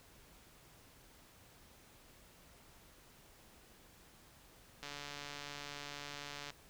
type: click train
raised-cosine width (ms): 0.2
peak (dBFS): -28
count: 242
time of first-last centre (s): 4.83-6.504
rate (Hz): 144
effects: pink hiss -62 dBFS RMS until 6.69 s